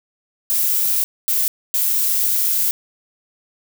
violet noise bursts at uneven times, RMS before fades -18 dBFS, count 3, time 0.5-1.04 / 1.28-1.48 / 1.74-2.71 s, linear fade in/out 0 ms, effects none

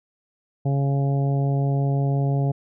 harmonic tone, 138.9 Hz, C#3, 4 cents sharp, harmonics 1 / 2 / 3 / 4 / 5 / 6, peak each -19 / -31 / -32 / -35 / -33 / -41 dBFS, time 0.65-2.52 s, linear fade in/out 10 ms, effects none

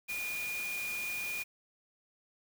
sine tone in noise, 2435 Hz, D#7, 38 cents flat, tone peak -35 dBFS, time 0.08-1.44 s, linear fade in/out 20 ms, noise white, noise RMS -43 dBFS, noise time 0.08-1.44 s, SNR +5 dB, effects none

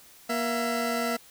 20% pulse tone pair together, 236.8 / 669.2 Hz, A#3 / E5, +27 / +26 cents, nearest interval octave + tritone, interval 1799 cents, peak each -24 dBFS, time 0.29-1.17 s, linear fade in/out 10 ms, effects white hiss -53 dBFS RMS until 1.3 s

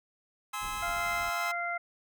sawtooth chord, Ab augmented, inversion none, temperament just, 830.6 / 1038.3 / 1297.8 Hz, Ab5 / C6 / E6, 0 / -14 / -27 cents, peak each -37 / -34 / -33 dBFS, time 0.53-1.52 s, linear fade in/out 10 ms
brown noise, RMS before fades -47 dBFS, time 0.61-1.3 s, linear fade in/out 10 ms
harmonic tone, 693 Hz, F5, 14 cents flat, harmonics 1 / 2 / 3, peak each -35 / -35 / -35 dBFS, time 0.82-1.78 s, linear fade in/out 10 ms
effects none

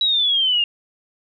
sine exponential sweep, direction down, 3914 to 2794 Hz, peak -15 dBFS, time 0.01-0.64 s, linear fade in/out 2 ms, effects none

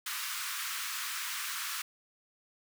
pink high-pass noise, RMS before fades -37 dBFS, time 0.06-1.82 s, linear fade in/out 5 ms, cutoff 1100 Hz, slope 48 dB/octave, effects none

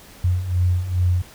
sine beating tone pair, 88 / 90.4 Hz, F2 / F#2, +14 / -40 cents, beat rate 2.4 Hz, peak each -23 / -18 dBFS, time 0.24-1.22 s, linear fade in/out 5 ms, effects pink hiss -45 dBFS RMS until 1.34 s

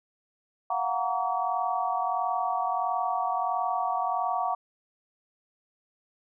sine chord, Gb major seventh, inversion third, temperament equal with one note detuned, 698.5 / 740 / 932.3 / 1137.9 Hz, F5 / Gb5 / Bb5 / Db6, 0 / 0 / 0 / +45 cents, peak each -32 / -29 / -32 / -31 dBFS, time 0.7-4.55 s, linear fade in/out 5 ms, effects none

